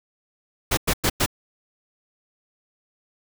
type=noise bursts; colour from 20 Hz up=pink; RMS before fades=-20 dBFS; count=4; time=0.71-1.262 s; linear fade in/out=10 ms; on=63 ms; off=100 ms; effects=none